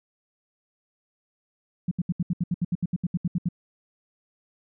sine tone bursts, 174.9 Hz, F3, 3 cents sharp, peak -21 dBFS, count 16, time 1.88-3.488 s, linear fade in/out 5 ms, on 33 ms, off 72 ms, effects none

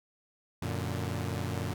sawtooth chord, Gb augmented, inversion none, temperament equal, 92.5 / 116.54 / 146.83 Hz, Gb2 / Bb2 / D3, 0 / 0 / 0 cents, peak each -31 / -32 / -34 dBFS, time 0.62-1.74 s, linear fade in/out 5 ms, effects none

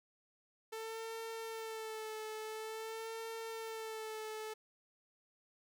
sawtooth tone with vibrato, 443 Hz, A4, 12 cents sharp, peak -38 dBFS, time 0.72-4.54 s, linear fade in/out 10 ms, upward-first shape sine, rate 0.48 Hz, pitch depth 35 cents each way, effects none

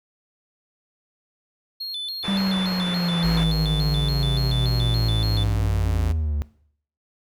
triangle tone with vibrato, 3863 Hz, B7, 39 cents flat, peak -26 dBFS, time 1.8-5.44 s, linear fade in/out 10 ms, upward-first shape square, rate 3.5 Hz, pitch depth 170 cents each way
white low-pass noise, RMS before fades -33 dBFS, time 2.23-3.45 s, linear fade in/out 20 ms, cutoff 1800 Hz, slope 12 dB/octave
triangle linear sweep, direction down, 197.5 to 71.7 Hz, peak -19 dBFS, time 2.28-6.42 s, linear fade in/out 0 ms
square tone, 55 Hz, A1, in tune, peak -24 dBFS, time 3.23-6.13 s, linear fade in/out 20 ms
effects noise-tail reverb RT60 0.6 s tail -19 dB re dry

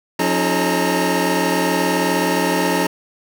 25% pulse tone cluster, 178.1 / 274.2 / 313.6 / 427.3 / 922 Hz, F3 / C#4 / D#4 / G#4 / A#5, +34 / -19 / +14 / +49 / -19 cents, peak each -19 dBFS, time 0.19-2.87 s, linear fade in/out 5 ms, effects none

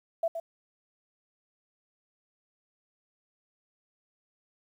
sine tone with echo, 664 Hz, E5, 12 cents sharp, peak -24 dBFS, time 0.23-0.28 s, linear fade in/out 5 ms, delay 120 ms, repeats 1, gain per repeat -8 dB, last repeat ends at 0.4 s, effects 10-bit

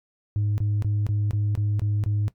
sine tone bursts, 103.83 Hz, G#2, in tune, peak -19 dBFS, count 8, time 0.36-2.281 s, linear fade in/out 0 ms, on 220 ms, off 23 ms, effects noise-tail reverb RT60 0.1 s tail -18 dB re dry + tanh soft clip ceiling -19 dBFS

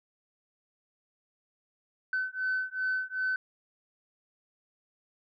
sine beating tone pair, 1517 / 1519.6 Hz, F#6 / F#6, +43 / +46 cents, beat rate 2.6 Hz, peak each -31 dBFS, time 2.13-3.36 s, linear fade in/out 2 ms, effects tanh soft clip ceiling -23 dBFS

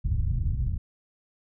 white low-pass noise, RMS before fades -26 dBFS, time 0.04-0.78 s, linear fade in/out 10 ms, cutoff 110 Hz, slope 24 dB/octave, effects none

